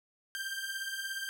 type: beating tone pair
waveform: sawtooth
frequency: 1568 / 1585 Hz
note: G6 / G6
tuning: 0 / +19 cents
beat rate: 17 Hz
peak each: -37 / -34 dBFS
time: 0.35-1.29 s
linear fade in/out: 0 ms
effects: none